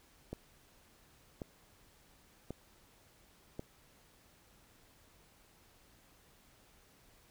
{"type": "click train", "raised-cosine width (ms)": 2, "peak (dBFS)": -27, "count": 4, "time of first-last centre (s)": [0.33, 3.594], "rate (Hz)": 0.919, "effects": ["pink hiss -65 dBFS RMS until 7.3 s"]}